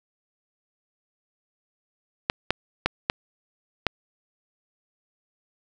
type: clicks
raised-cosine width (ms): 0.3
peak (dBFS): -4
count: 5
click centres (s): 2.299 / 2.506 / 2.86 / 3.099 / 3.867
effects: none

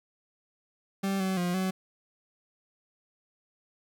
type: tone with pitch steps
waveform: 40% pulse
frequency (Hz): 195 / 189.3 / 177.1 / 187.9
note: G3 / F#3 / F3 / F#3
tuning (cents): -9 / +40 / +24 / +27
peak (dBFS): -26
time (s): 1.03-1.71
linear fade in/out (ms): 10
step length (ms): 170
effects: 11-bit

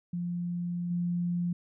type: tone with level steps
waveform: sine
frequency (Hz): 174.61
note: F3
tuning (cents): 0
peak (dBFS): -30 / -27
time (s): 0.13-1.53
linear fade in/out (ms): 5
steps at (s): 0.9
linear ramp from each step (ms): 10
effects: none

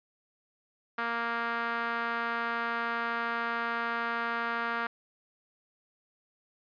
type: tone with band-pass filter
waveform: sawtooth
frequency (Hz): 233.1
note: A#3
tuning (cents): 0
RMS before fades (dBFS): -32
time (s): 0.98-4.87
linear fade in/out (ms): 5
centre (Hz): 1400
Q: 2.4
effects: resampled to 11025 Hz

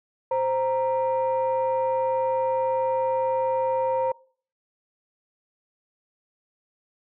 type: tone pair together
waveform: sine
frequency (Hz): 523.2 / 932.3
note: C5 / A#5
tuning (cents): 0 / 0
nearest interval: minor seventh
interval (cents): 1000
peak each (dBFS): -22 / -24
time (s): 0.31-4.12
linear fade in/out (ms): 5
effects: noise-tail reverb RT60 0.5 s tail -25 dB re dry + tanh soft clip ceiling -16 dBFS

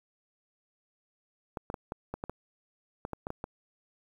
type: clicks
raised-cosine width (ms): 1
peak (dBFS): -21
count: 12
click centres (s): 1.572 / 1.701 / 1.742 / 1.921 / 2.14 / 2.239 / 2.296 / 3.051 / 3.133 / 3.269 / 3.304 / 3.441
effects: 9-bit

